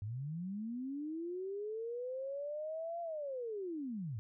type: linear two-way sweep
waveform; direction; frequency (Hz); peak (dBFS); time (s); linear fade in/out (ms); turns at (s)
sine; up then down; 97.6 to 690 to 97.6; -38; 0.02-4.19; 0; 3.01
effects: none